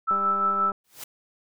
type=tone with tremolo; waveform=sine; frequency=1318.5 Hz; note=E6; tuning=in tune; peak=-19 dBFS; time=0.07-0.72 s; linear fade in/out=20 ms; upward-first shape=sine; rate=5.7 Hz; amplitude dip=40%
type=click train; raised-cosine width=1 ms; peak=-23 dBFS; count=122; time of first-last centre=0.11-0.718 s; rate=199 Hz
type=noise with exponential growth; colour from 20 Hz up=white; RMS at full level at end=-34 dBFS; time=0.84-1.04 s; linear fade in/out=5 ms; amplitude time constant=42 ms
effects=none